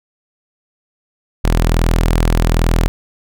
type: tone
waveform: sawtooth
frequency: 41.2 Hz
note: E1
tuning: in tune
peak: -7 dBFS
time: 1.44-2.88 s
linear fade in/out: 0 ms
effects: none